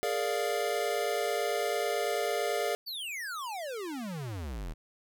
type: chord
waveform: square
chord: Bb dominant seventh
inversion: third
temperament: equal with one note detuned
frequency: 415.3 / 464.3 / 587.3 / 698.5 Hz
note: Ab4 / Bb4 / D5 / F5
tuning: 0 / -7 / 0 / 0 cents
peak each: -35 dBFS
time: 0.03-2.75 s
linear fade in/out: 0 ms
type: exponential sweep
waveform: square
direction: down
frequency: 4699 to 36.17 Hz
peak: -36 dBFS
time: 2.86-4.74 s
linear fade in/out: 20 ms
effects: none